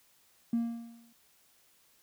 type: tone with exponential decay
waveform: triangle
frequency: 232.7 Hz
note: A#3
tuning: 3 cents flat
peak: -21 dBFS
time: 0.53-1.13 s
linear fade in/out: 5 ms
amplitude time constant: 130 ms
effects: tanh soft clip ceiling -23 dBFS + white hiss -66 dBFS RMS until 2.02 s